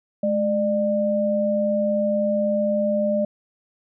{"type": "tone pair together", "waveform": "sine", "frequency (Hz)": [211.7, 599.4], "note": ["G#3", "D5"], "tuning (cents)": [33, 35], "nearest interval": "octave + tritone", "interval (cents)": 1802, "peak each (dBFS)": [-23, -20], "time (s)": [0.23, 3.25], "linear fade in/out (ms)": 5, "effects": []}